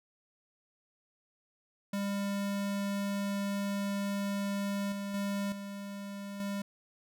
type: tone with level steps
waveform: square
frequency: 200.1 Hz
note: G3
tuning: 36 cents sharp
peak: -32 / -36 / -32 / -40 / -34 dBFS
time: 1.93-6.62 s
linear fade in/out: 5 ms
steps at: 4.92 / 5.14 / 5.52 / 6.4 s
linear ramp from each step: 2 ms
effects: none